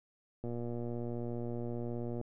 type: click train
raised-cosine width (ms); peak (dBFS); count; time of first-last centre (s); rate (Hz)
2; -27; 212; 0.44-2.213; 119
effects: none